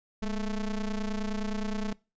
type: ring-modulated tone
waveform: square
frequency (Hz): 110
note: A2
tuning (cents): 0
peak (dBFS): -27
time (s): 0.22-1.93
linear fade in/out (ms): 5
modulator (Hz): 95.2
effects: noise-tail reverb RT60 0.3 s tail -23 dB re dry + resampled to 16000 Hz